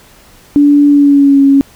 sine tone with pitch glide, 288.8 to 276.1 Hz, D4 to C#4, -29 to -7 cents, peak -3 dBFS, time 0.56-1.61 s, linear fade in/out 0 ms, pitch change -78 cents, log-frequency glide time 0.89-1.42 s, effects pink hiss -42 dBFS RMS until 1.75 s

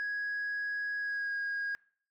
sine tone with pitch glide, 1661.2 to 1636.4 Hz, G#6 to G#6, 0 to -26 cents, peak -30 dBFS, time 0-1.75 s, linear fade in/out 0 ms, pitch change -26 cents, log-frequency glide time 0.99-1.34 s, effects noise-tail reverb RT60 0.5 s tail -23 dB re dry + tanh soft clip ceiling -30 dBFS

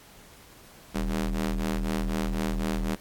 sawtooth ring-modulated tone, 80 Hz, D#2, 49 cents sharp, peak -19 dBFS, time 0.94-2.96 s, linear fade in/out 20 ms, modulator 118 Hz, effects pink hiss -52 dBFS RMS until 3 s + AAC 64 kbps

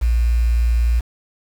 sine tone with quantisation, 58.27 Hz, A#1, in tune, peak -13 dBFS, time 0.01-1.01 s, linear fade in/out 20 ms, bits 6, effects none

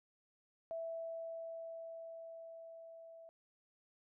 sine tone with level ramp, 659.3 Hz, E5, in tune, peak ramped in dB -39 to -53 dBFS, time 0.71-3.29 s, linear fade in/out 0 ms, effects none

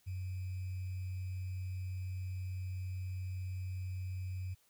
sine tone with sample-and-hold, 92.5 Hz, F#2, in tune, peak -37 dBFS, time 0.06-4.55 s, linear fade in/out 20 ms, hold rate 2450 Hz, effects white hiss -71 dBFS RMS until 4.69 s

